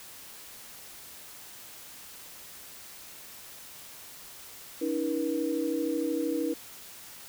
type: tone cluster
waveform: sine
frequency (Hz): 287.3 / 320.3 / 480.5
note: D4 / E4 / B4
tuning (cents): -38 / -50 / -48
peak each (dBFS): -32 / -30 / -32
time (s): 4.81-6.54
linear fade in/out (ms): 10
effects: white hiss -47 dBFS RMS until 7.28 s